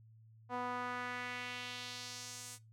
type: tone with band-pass filter sweep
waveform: sawtooth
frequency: 246.9 Hz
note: B3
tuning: in tune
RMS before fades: -43 dBFS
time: 0.49-2.59 s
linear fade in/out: 50 ms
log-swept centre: 860 to 8600 Hz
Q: 1.7
effects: noise-tail reverb RT60 0.2 s tail -18 dB re dry + added 111 Hz sine -58 dBFS peak until 2.72 s